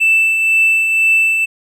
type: tone with tremolo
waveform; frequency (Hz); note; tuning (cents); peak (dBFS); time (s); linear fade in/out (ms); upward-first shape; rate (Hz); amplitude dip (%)
triangle; 2650; E7; +9; -5; 0-1.46; 20; triangle; 2; 50
effects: tanh soft clip ceiling -4 dBFS